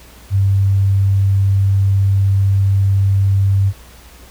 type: tone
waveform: sine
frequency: 98 Hz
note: G2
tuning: in tune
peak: -10 dBFS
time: 0.3-3.73 s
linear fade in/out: 50 ms
effects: added 60 Hz sine -41 dBFS peak until 4.3 s + pink hiss -43 dBFS RMS until 4.3 s